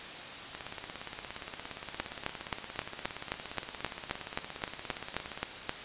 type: two click trains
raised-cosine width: 0.3 ms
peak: -23 / -14 dBFS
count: 84 / 15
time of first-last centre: 0.55-5.376 / 2-5.694 s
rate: 17.2 / 3.79 Hz
effects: white hiss -42 dBFS RMS until 5.84 s + resampled to 8000 Hz